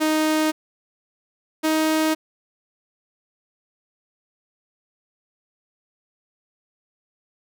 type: tone pair in turn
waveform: sawtooth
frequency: 311.1 / 314.2 Hz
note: D#4 / D#4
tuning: 0 / +17 cents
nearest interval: unison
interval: 17 cents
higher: second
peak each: -14 dBFS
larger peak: neither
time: 0-0.52 / 1.63-2.15 s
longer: neither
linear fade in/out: 20 ms
effects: none